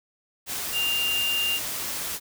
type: tone in noise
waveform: sine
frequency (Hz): 2797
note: F7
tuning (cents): +2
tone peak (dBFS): -23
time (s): 0.72-1.6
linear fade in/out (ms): 50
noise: white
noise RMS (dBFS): -31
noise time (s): 0.46-2.2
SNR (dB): +5
effects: none